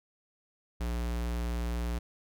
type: tone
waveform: square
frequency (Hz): 59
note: A#1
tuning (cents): +22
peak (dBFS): -31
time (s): 0.8-1.99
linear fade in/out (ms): 10
effects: none